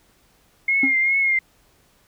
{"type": "tone with vibrato", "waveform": "sine", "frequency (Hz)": 2142, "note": "C7", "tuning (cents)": 40, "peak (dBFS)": -16, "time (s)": [0.68, 1.39], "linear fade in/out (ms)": 5, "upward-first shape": "triangle", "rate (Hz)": 2.5, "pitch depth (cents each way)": 51}
{"type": "tone with exponential decay", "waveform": "triangle", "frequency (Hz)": 269.2, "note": "C4", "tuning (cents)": 49, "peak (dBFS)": -14, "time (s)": [0.83, 0.97], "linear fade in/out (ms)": 5, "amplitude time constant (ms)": 29}
{"effects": ["pink hiss -59 dBFS RMS until 2.07 s"]}